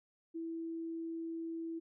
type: tone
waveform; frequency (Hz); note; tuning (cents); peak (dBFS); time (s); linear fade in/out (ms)
sine; 329.3; E4; -2; -38; 0.34-1.8; 20
effects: none